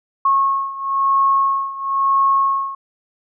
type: beating tone pair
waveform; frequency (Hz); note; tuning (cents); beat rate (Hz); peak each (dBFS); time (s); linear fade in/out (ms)
sine; 1092 / 1093; C#6 / C#6; -26 / -25; 1; -16 / -19; 0.25-2.75; 5
effects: none